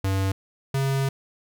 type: tone pair in turn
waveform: square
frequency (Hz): 96.5 / 135.96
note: G2 / C#3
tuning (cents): -27 / -33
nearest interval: tritone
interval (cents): 594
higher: second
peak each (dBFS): -22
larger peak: neither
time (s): 0.04-0.32 / 0.74-1.09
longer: second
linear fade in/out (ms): 5
effects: none